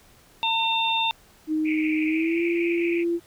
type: harmonic tone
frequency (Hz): 904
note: A5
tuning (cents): +47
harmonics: 1 / 3 / 4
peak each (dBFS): -24 / -27 / -25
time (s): 0.43-1.11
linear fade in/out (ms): 0
type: tone with pitch glide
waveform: sine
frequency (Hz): 311.1 to 341.2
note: D#4 to F4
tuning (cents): 0 to -40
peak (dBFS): -21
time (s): 1.47-3.2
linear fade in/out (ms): 50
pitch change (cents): +160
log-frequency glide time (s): 2.06-2.43
type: band-pass noise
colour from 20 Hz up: white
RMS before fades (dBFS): -32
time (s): 1.64-3.05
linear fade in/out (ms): 50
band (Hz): 2200 to 2500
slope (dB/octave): 96
effects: pink hiss -55 dBFS RMS until 3.26 s